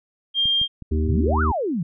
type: tone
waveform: sine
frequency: 3200 Hz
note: G7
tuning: 35 cents sharp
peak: -17 dBFS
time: 0.34-0.68 s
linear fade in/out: 50 ms
type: clicks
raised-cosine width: 5 ms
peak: -23 dBFS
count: 6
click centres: 0.456 / 0.615 / 0.823 / 0.955 / 1.175 / 1.278 s
type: harmonic tone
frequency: 77.9 Hz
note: D#2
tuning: 3 cents sharp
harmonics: 1 / 3 / 4 / 5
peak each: -19 / -27 / -31 / -29 dBFS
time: 0.91-1.52 s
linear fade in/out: 10 ms
type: exponential two-way sweep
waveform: sine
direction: up then down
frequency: 79 to 1518 to 151.8 Hz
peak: -21 dBFS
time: 1.06-1.83 s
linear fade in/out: 5 ms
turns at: 1.42 s
effects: none